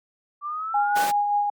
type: linear sweep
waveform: sine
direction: up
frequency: 1159 to 1529 Hz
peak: -27 dBFS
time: 0.41-1.08 s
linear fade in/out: 50 ms
type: tone with tremolo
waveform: sine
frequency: 822 Hz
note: G#5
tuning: 18 cents flat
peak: -18 dBFS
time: 0.74-1.5 s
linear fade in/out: 5 ms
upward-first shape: sine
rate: 5.2 Hz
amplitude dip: 35%
type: noise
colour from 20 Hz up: pink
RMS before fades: -28 dBFS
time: 0.95-1.12 s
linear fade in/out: 20 ms
effects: high-pass 300 Hz 12 dB/octave